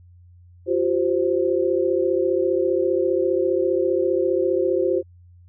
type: chord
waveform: sine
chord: F suspended second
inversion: none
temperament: equal with one note detuned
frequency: 349.2 / 384.2 / 523.3 Hz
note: F4 / G4 / C5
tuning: 0 / -35 / 0 cents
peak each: -22 dBFS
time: 0.66-5.03 s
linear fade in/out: 50 ms
effects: added 88 Hz sine -46 dBFS peak until 5.48 s